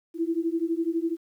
sine beating tone pair, 325.7 / 337.7 Hz, E4 / E4, -21 / +42 cents, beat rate 12 Hz, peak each -27 dBFS, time 0.14-1.17 s, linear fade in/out 50 ms, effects 10-bit

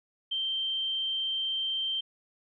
sine tone, 3136 Hz, G7, in tune, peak -28 dBFS, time 0.31-2.01 s, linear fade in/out 10 ms, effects none

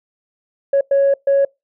sine tone bursts at uneven times, 554.4 Hz, C#5, in tune, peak -9 dBFS, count 3, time 0.73-0.81 / 0.91-1.14 / 1.27-1.45 s, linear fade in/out 5 ms, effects noise-tail reverb RT60 0.2 s tail -25 dB re dry + tanh soft clip ceiling -8 dBFS

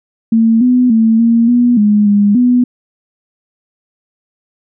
sine tone with pitch steps, 225.9 / 249.7 / 223.9 / 231.3 / 242.5 / 208.4 / 204.1 / 246.7 Hz, A3 / B3 / A3 / A#3 / B3 / G#3 / G#3 / B3, +46 / +19 / +30 / -13 / -31 / +6 / -30 / -2 cents, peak -6 dBFS, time 0.32-2.64 s, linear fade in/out 5 ms, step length 290 ms, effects none

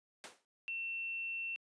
pink noise with exponential decay, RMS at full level -43 dBFS, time 0.24-0.45 s, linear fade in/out 0 ms, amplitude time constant 44 ms
sine tone, 2700 Hz, E7, 41 cents sharp, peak -37 dBFS, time 0.68-1.56 s, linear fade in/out 0 ms
effects high-pass 400 Hz 12 dB/octave + resampled to 22050 Hz

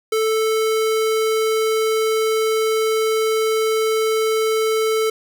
square tone, 440 Hz, A4, in tune, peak -17 dBFS, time 0.12-5.1 s, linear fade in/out 5 ms, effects none

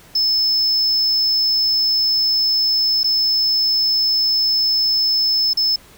triangle tone with dropouts, 5240 Hz, E8, 11 cents flat, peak -13 dBFS, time 0.15-5.76 s, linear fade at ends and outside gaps 5 ms, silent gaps 3.033-3.042 / 5.534-5.571 s, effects pink hiss -46 dBFS RMS until 5.97 s

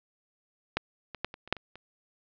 clicks, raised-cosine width 0.3 ms, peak -10 / -23 / -13 / -26 / -30 / -7 / -27 / -30 dBFS, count 8, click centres 0.77 / 1.147 / 1.246 / 1.341 / 1.476 / 1.526 / 1.567 / 1.756 s, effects low-pass 5000 Hz 12 dB/octave

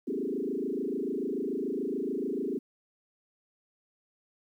sine tone with frequency modulation, 330 Hz, E4, 2 cents sharp, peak -29 dBFS, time 0.07-2.59 s, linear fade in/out 10 ms, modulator 26.9 Hz, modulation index 3.6, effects 11-bit

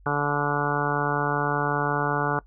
harmonic tone, 145.2 Hz, D3, 19 cents flat, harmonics 1 / 2 / 3 / 4 / 5 / 6 / 7 / 8 / 9 / 10, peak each -29 / -32 / -30 / -34 / -32 / -30 / -34 / -31 / -34 / -30 dBFS, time 0.06-2.39 s, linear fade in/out 2 ms, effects noise-tail reverb RT60 0.1 s tail -21 dB re dry + added 47 Hz sine -49 dBFS peak until 2.46 s

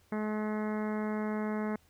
harmonic tone, 213.4 Hz, G#3, 47 cents sharp, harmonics 1 / 2 / 3 / 4 / 5 / 6 / 7 / 8 / 9 / 10, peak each -32 / -38 / -42 / -44 / -46 / -48 / -49 / -50 / -51 / -52 dBFS, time 0.12-1.76 s, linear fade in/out 2 ms, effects added 82 Hz sine -67 dBFS peak until 1.89 s + pink hiss -67 dBFS RMS until 1.89 s

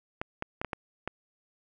clicks, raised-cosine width 0.5 ms, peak -17 dBFS, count 6, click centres 0.215 / 0.424 / 0.615 / 0.647 / 0.732 / 1.076 s, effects none

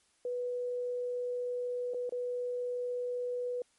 sine tone with dropouts, 492 Hz, B4, 7 cents flat, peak -32 dBFS, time 0.25-3.62 s, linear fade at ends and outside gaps 2 ms, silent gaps 1.937-1.944 / 2.094-2.122 s, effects white hiss -70 dBFS RMS until 3.78 s + MP3 48 kbps

